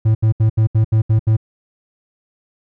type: tone bursts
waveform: triangle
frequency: 110 Hz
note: A2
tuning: in tune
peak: -8 dBFS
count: 8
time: 0.05-1.368 s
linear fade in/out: 10 ms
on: 100 ms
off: 74 ms
effects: none